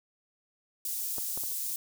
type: high-pass noise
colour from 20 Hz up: white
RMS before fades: -34 dBFS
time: 0.85-1.76 s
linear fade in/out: 2 ms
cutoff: 7400 Hz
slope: 12 dB/octave
type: clicks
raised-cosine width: 1 ms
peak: -26 / -27 / -32 dBFS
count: 3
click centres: 1.183 / 1.375 / 1.436 s
effects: none